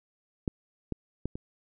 clicks, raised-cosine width 3 ms, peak -15 / -18 / -18 / -24 dBFS, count 4, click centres 0.478 / 0.923 / 1.256 / 1.355 s, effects none

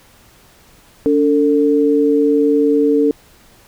sine tone pair together, 287 / 448.2 Hz, D4 / A4, -40 / +32 cents, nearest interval minor sixth, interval 772 cents, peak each -13 dBFS, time 1.06-3.11 s, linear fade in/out 0 ms, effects pink hiss -48 dBFS RMS until 3.67 s

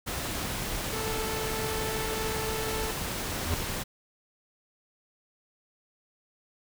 pink noise, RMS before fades -33 dBFS, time 0.06-3.84 s, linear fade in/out 20 ms
sawtooth tone, 439.7 Hz, A4, 1 cent flat, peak -29 dBFS, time 0.93-2.91 s, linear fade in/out 2 ms
square tone with exponential growth, 82.2 Hz, E2, 4 cents flat, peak -22 dBFS, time 3.36-3.54 s, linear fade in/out 0 ms, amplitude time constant 38 ms
effects none

